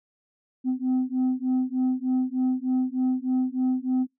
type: beating tone pair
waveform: sine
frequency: 254.8 / 258.1 Hz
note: C4 / C4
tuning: -46 / -23 cents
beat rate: 3.3 Hz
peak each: -23 dBFS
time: 0.64-4.07 s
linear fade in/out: 50 ms
effects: noise-tail reverb RT60 0.2 s tail -26 dB re dry + tanh soft clip ceiling -19 dBFS